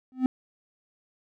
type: tone with exponential growth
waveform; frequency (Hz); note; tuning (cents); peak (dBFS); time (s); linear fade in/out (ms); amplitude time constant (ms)
triangle; 257; C4; -31; -14; 0.12-0.26; 1; 30
effects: none